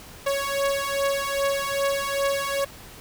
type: beating tone pair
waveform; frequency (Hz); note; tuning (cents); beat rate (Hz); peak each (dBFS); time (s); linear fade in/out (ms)
sawtooth; 554.4 / 556.9; C#5 / C#5; 0 / +8; 2.5; -22; 0.26-2.65; 10
effects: pink hiss -44 dBFS RMS until 3 s